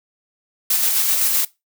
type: noise with tremolo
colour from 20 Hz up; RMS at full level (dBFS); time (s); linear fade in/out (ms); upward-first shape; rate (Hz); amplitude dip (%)
blue; -17; 0.7-1.45; 5; square; 7.8; 25
effects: noise-tail reverb RT60 0.2 s tail -19 dB re dry